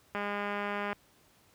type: click train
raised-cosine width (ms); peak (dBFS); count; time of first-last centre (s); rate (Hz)
0.5; -20; 160; 0.15-0.929; 204
effects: pink hiss -64 dBFS RMS until 1.54 s + high-pass 60 Hz 12 dB/octave

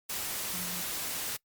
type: tone in noise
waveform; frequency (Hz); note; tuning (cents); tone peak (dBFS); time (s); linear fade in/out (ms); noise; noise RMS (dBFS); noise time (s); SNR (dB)
sine; 178.3; F3; +36; -42; 0.53-0.82; 10; white; -35; 0.09-1.37; -10
effects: noise-tail reverb RT60 0.1 s tail -23 dB re dry + Opus 48 kbps

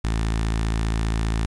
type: tone with notch filter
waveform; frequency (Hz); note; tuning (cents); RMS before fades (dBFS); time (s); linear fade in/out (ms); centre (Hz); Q
sawtooth; 55; A1; 0; -23; 0.04-1.46; 5; 530; 1.5
effects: resampled to 22050 Hz + 8-bit

